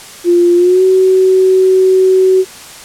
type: tone with pitch glide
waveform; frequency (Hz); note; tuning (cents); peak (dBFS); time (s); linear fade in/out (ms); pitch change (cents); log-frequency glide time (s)
sine; 348.7 to 375.9; F4 to F#4; -3 to +27; -5; 0.24-2.45; 50; +130; 0.56-0.83
effects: white hiss -32 dBFS RMS until 2.84 s + low-pass 10000 Hz 12 dB/octave